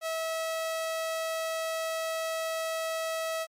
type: tone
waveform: sawtooth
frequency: 648 Hz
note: E5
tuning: 30 cents flat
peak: -26 dBFS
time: 0.01-3.47 s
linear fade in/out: 50 ms
effects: MP3 64 kbps